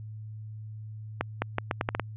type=accelerating click train; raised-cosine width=0.5 ms; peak=-11 dBFS; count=8; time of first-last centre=1.21-1.997 s; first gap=210 ms; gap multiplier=0.78; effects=added 108 Hz sine -38 dBFS peak until 2.16 s + resampled to 8000 Hz